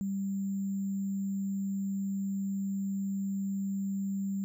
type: tone with sample-and-hold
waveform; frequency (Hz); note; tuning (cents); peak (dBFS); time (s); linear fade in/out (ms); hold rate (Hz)
sine; 196; G3; 0; -30; 0.01-4.44; 0; 7350
effects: none